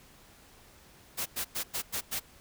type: noise bursts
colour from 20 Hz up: white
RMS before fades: -33 dBFS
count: 6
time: 1.17-2.2 s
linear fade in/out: 20 ms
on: 90 ms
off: 98 ms
effects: pink hiss -57 dBFS RMS until 2.4 s